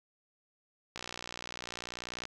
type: click train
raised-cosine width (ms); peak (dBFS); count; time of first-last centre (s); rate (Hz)
0.2; -22; 79; 0.96-2.254; 60.3
effects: none